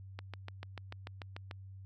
click train, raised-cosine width 0.3 ms, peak -27 dBFS, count 10, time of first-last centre 0.19-1.512 s, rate 6.81 Hz, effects added 96 Hz sine -47 dBFS peak until 1.85 s

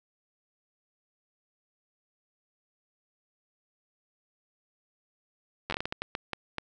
slowing click train, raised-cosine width 0.3 ms, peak -15 dBFS, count 12, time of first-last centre 5.7-6.583 s, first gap 10 ms, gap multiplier 1.38, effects none

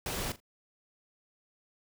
pink noise with echo, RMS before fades -35 dBFS, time 0.06-0.32 s, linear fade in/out 2 ms, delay 41 ms, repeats 2, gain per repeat -15 dB, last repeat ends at 0.402 s, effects none

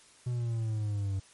triangle exponential sweep, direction down, 124.4 to 95.6 Hz, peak -27 dBFS, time 0.26-1.2 s, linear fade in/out 10 ms, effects white hiss -58 dBFS RMS until 1.33 s + MP3 48 kbps

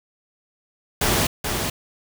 pink noise with echo, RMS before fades -20 dBFS, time 1.01-1.27 s, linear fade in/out 5 ms, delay 430 ms, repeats 1, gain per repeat -5 dB, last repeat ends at 1.7 s, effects none

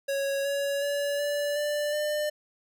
square tone with pitch steps, 553 / 562 / 571.2 / 580.5 / 590 / 599.6 Hz, C#5 / C#5 / D5 / D5 / D5 / D5, -4 / +24 / -48 / -20 / +8 / +36 cents, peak -27 dBFS, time 0.08-2.3 s, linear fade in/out 10 ms, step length 370 ms, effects none

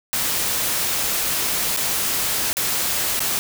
white noise with dropouts, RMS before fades -22 dBFS, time 0.13-3.39 s, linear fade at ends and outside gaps 0 ms, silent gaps 1.764-1.772 / 2.53-2.569 / 3.194-3.204 s, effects none

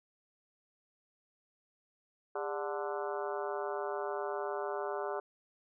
harmonic tone with a mistuned harmonic, 147.1 Hz, D3, 3 cents sharp, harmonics 3 / 4 / 5 / 6 / 7 / 8 / 9 / 10, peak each -38 / -40 / -42 / -44 / -45 / -46 / -47 / -48 dBFS, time 2.35-5.2 s, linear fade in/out 5 ms, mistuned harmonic 3, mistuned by -140 cents, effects none

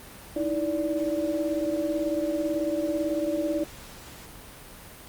sine tone cluster, 310.7 / 328.8 / 581 Hz, D#4 / E4 / D5, -2 / -4 / -19 cents, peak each -29 / -30 / -28 dBFS, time 0.36-3.64 s, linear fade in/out 5 ms, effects pink hiss -45 dBFS RMS until 5.08 s + Opus 32 kbps

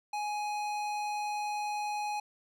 sine tone with tanh clipping, 835 Hz, G#5, 9 cents sharp, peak -34 dBFS, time 0.13-2.2 s, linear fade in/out 5 ms, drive 18 dB, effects none

